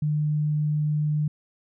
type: tone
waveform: sine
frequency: 150.6 Hz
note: D3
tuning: 44 cents sharp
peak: -21 dBFS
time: 0.02-1.28 s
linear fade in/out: 5 ms
effects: none